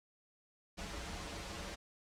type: noise with comb filter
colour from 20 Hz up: pink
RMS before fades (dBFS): -44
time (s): 0.77-1.76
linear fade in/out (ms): 20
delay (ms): 7.9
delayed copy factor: -0.85
effects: low-pass 7000 Hz 12 dB/octave